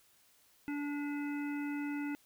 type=harmonic tone with a mistuned harmonic; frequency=289.6 Hz; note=D4; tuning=24 cents flat; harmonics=1 / 3 / 5 / 7 / 9; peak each=-35 / -49 / -48 / -49 / -51 dBFS; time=0.68-2.15 s; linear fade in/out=0 ms; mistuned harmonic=9; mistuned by=-23 cents; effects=white hiss -67 dBFS RMS until 2.25 s

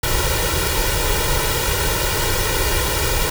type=noise with comb filter; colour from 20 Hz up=pink; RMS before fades=-19 dBFS; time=0.03-3.3 s; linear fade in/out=5 ms; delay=2.1 ms; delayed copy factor=+0.95; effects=none

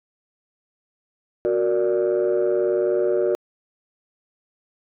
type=chord; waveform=sine; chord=Gb augmented; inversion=none; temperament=equal with one note detuned; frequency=367.7 / 466.2 / 587.3 Hz; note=Gb4 / Bb4 / D5; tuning=-11 / 0 / 0 cents; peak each=-19 / -22 / -22 dBFS; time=1.45-3.35 s; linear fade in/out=0 ms; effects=tanh soft clip ceiling -13 dBFS

